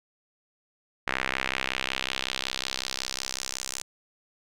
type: tone with band-pass filter sweep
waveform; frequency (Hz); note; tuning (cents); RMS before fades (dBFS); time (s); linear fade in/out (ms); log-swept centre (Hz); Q
sawtooth; 65.41; C2; 0; -32; 1.07-3.82; 5; 1900 to 7100; 1.8
effects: none